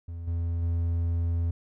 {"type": "tone with level steps", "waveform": "triangle", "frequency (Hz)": 84.6, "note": "E2", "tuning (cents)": 45, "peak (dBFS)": [-32, -24, -22], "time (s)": [0.08, 1.51], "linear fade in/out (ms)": 5, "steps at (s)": [0.27, 0.62], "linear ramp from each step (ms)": 10, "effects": []}